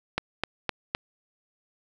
click train, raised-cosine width 0.3 ms, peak -9 dBFS, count 4, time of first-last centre 0.18-0.949 s, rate 3.9 Hz, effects 8-bit

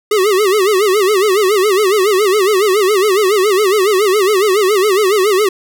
square tone with vibrato, 399.3 Hz, G4, 32 cents sharp, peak -10 dBFS, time 0.11-5.49 s, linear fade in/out 5 ms, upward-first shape sine, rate 7.2 Hz, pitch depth 150 cents each way, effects none

